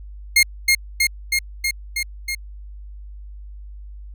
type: tone with echo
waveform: sawtooth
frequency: 2136 Hz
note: C7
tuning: 35 cents sharp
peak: -7 dBFS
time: 0.36-0.43 s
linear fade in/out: 5 ms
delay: 320 ms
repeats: 6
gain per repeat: -2 dB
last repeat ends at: 2.35 s
effects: added 50 Hz sine -34 dBFS peak until 4.14 s